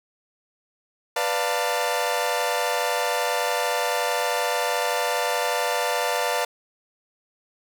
sawtooth chord, B half-diminished seventh, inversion none, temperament equal with one note detuned, 493.9 / 587.3 / 698.5 / 895.9 Hz, B4 / D5 / F5 / A5, 0 / 0 / 0 / +31 cents, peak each -24 dBFS, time 1.16-6.45 s, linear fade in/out 5 ms, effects none

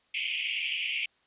pink band-pass noise, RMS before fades -32 dBFS, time 0.14-1.06 s, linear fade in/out 5 ms, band 2200 to 3200 Hz, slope 96 dB/octave, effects white hiss -68 dBFS RMS until 1.26 s + resampled to 8000 Hz

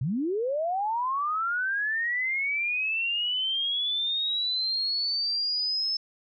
sine linear sweep, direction up, 112.7 to 5260 Hz, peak -25 dBFS, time 0.01-5.97 s, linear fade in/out 5 ms, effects none

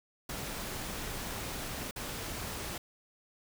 pink noise with dropouts, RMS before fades -39 dBFS, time 0.29-2.78 s, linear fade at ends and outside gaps 5 ms, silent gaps 1.911-1.96 s, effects none

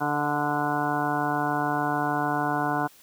harmonic tone with a mistuned harmonic, 146.83 Hz, D3, in tune, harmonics 1 / 2 / 3 / 4 / 5 / 6 / 7 / 8 / 9 / 10, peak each -34 / -30 / -36 / -38 / -28 / -33 / -31 / -39 / -38 / -32 dBFS, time 0-2.88 s, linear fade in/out 20 ms, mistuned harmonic 4, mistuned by +29 cents, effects white hiss -54 dBFS RMS until 3.02 s

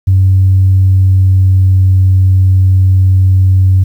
sine tone with pitch glide, 94.8 to 94.04 Hz, F#2 to F#2, +43 to +29 cents, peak -3 dBFS, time 0.07-3.84 s, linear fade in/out 10 ms, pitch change -14 cents, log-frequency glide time 0.72-1.93 s, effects tanh soft clip ceiling 0 dBFS + 7-bit

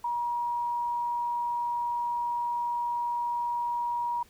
sine tone, 955 Hz, A#5, 42 cents sharp, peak -27 dBFS, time 0.04-4.23 s, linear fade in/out 5 ms, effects pink hiss -59 dBFS RMS until 4.29 s

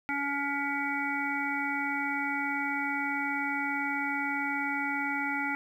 harmonic tone, 282.4 Hz, C#4, 32 cents sharp, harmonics 1 / 3 / 5 / 7 / 8, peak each -35 / -35 / -35 / -35 / -35 dBFS, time 0.09-5.55 s, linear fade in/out 0 ms, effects 10-bit

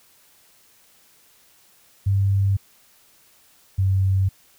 sine tone pair in turn, 98.4 / 95.76 Hz, G2 / G2, +7 / -40 cents, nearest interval unison, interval 47 cents, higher first, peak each -16 dBFS, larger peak neither, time 2.06-2.57 / 3.78-4.29 s, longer neither, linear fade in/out 10 ms, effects white hiss -56 dBFS RMS until 4.58 s

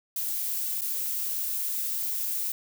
violet noise with dropouts, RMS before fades -30 dBFS, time 0.16-2.52 s, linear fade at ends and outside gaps 2 ms, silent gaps 0.81-0.817 s, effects none

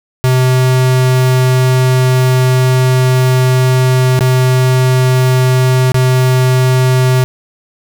square tone with dropouts, 128.5 Hz, C3, 31 cents flat, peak -8 dBFS, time 0.24-7.24 s, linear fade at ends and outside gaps 0 ms, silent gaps 4.191-4.208 / 5.919-5.944 s, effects none

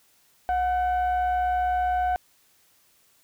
sine tone with frequency modulation, 729 Hz, F#5, 26 cents flat, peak -20 dBFS, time 0.49-2.16 s, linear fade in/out 0 ms, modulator 791 Hz, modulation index 0.42, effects tanh soft clip ceiling -18 dBFS + white hiss -62 dBFS RMS until 3.23 s

